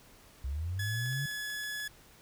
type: linear sweep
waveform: sine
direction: up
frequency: 62.8 to 143.2 Hz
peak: -32 dBFS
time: 0.44-1.26 s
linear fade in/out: 5 ms
type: tone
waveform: sawtooth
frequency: 1700 Hz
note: G#6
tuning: 40 cents sharp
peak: -32 dBFS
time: 0.79-1.88 s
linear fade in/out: 5 ms
type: clicks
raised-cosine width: 0.2 ms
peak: -36 dBFS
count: 6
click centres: 1.06 / 1.13 / 1.313 / 1.501 / 1.636 / 1.801 s
effects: pink hiss -58 dBFS RMS until 2.21 s